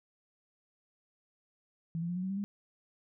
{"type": "tone with pitch steps", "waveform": "sine", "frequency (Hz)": [164.81, 170.52, 176.44, 182.55, 188.88, 195.43, 202.2], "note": ["E3", "F3", "F3", "F#3", "F#3", "G3", "G#3"], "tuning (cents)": [0, -41, 18, -23, 36, -5, -46], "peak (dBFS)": -32, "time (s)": [1.95, 2.44], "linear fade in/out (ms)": 0, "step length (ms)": 70, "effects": []}